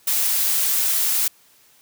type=noise; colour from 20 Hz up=blue; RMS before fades=-20 dBFS; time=0.07-1.28 s; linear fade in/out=5 ms; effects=white hiss -55 dBFS RMS until 1.81 s + high-pass 60 Hz 12 dB/octave